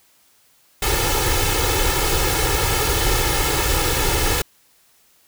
pink noise with comb filter, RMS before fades -19 dBFS, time 0.82-4.42 s, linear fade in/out 5 ms, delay 2.3 ms, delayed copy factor +0.9, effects white hiss -57 dBFS RMS until 5.27 s

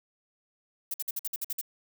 violet noise bursts, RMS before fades -32 dBFS, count 9, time 0.91-1.613 s, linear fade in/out 5 ms, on 31 ms, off 53 ms, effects none

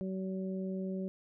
harmonic tone, 189.1 Hz, F#3, 38 cents sharp, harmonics 1 / 2 / 3, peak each -35 / -41 / -45 dBFS, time 0.01-1.08 s, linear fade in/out 0 ms, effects none

